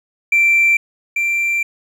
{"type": "tone pair in turn", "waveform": "triangle", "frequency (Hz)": [2349, 2357], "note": ["D7", "D7"], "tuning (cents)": [0, 6], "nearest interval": "unison", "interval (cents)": 6, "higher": "second", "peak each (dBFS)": [-7, -13], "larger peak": "first", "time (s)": [[0.32, 0.77], [1.16, 1.63]], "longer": "second", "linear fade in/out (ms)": 5, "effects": ["tanh soft clip ceiling -6 dBFS"]}